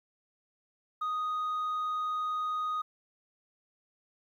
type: tone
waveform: sine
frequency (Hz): 1244.5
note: D#6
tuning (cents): 0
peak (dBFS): -27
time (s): 1.01-2.82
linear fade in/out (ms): 10
effects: tanh soft clip ceiling -29 dBFS + 11-bit